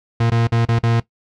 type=tone with dropouts; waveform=40% pulse; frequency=115.9 Hz; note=A#2; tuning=10 cents flat; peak=-13 dBFS; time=0.2-1 s; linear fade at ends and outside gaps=5 ms; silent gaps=0.301-0.317 / 0.472-0.52 / 0.652-0.686 / 0.789-0.833 s; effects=noise-tail reverb RT60 0.1 s tail -18 dB re dry + low-pass 4000 Hz 12 dB/octave